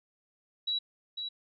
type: tone with echo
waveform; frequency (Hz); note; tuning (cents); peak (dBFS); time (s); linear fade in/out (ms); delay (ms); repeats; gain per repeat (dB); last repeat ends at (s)
sine; 3903; B7; -21; -28; 0.67-0.79; 10; 500; 1; -6; 1.29
effects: none